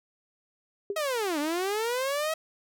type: tone with exponential decay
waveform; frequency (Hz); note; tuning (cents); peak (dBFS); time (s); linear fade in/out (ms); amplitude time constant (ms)
sine; 401.3; G4; +41; -24; 0.9-1.01; 2; 22
type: linear two-way sweep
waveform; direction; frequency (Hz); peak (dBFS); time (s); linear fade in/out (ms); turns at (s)
sawtooth; down then up; 646 to 284.1 to 646; -23; 0.96-2.34; 5; 1.39
effects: none